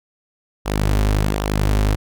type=tone with flanger; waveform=sawtooth; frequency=51.3 Hz; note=G#1; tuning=21 cents flat; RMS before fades=-18 dBFS; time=0.65-1.96 s; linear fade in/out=20 ms; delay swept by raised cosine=0.44 to 6.44 ms; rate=1.3 Hz; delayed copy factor=-0.5; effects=none